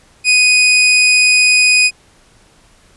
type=tone; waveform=sawtooth; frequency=2489 Hz; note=D#7; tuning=in tune; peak=-4 dBFS; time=0.24-1.91 s; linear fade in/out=50 ms; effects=pink hiss -49 dBFS RMS until 2.96 s + resampled to 24000 Hz